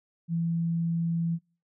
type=tone; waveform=sine; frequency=167.3 Hz; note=E3; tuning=26 cents sharp; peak=-25 dBFS; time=0.28-1.39 s; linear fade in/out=50 ms; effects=noise-tail reverb RT60 0.4 s tail -25 dB re dry